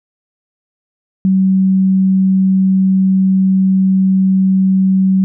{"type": "tone", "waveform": "sine", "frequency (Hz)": 190, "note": "F#3", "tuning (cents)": 46, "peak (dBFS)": -8, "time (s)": [1.25, 5.24], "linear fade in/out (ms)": 0, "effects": []}